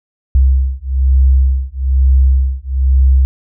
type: beating tone pair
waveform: sine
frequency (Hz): 65.41 / 66.51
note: C2 / C2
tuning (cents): 0 / +29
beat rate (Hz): 1.1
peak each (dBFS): -11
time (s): 0.35-3.25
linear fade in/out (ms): 0
effects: none